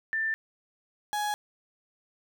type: tone pair in turn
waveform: sine / 35% pulse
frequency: 1780 / 835.2 Hz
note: A6 / G#5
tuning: +20 / +10 cents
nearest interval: octave + minor second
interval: 1310 cents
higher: first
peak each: -26 dBFS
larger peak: neither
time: 0.13-0.34 / 1.13-1.34 s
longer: neither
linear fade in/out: 0 ms
effects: none